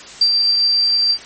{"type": "tone with ADSR envelope", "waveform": "sine", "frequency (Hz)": 4699, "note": "D8", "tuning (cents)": 0, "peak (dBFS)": -8, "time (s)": [0.21, 1.18], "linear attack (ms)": 5, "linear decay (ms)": 56, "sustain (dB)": -4, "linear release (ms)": 56, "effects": ["white hiss -36 dBFS RMS until 1.25 s", "MP3 32 kbps"]}